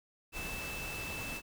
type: tone in noise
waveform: sine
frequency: 2637 Hz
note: E7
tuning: in tune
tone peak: -41 dBFS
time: 0.32-1.42 s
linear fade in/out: 50 ms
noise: pink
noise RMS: -42 dBFS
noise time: 0.32-1.42 s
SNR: -2 dB
effects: none